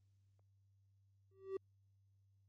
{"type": "tone with exponential growth", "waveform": "triangle", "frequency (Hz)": 385.4, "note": "G4", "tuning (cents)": -29, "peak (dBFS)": -34, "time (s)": [1.31, 1.57], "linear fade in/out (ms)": 5, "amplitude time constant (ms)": 56, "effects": ["added 98 Hz sine -70 dBFS peak until 2.48 s", "Opus 24 kbps"]}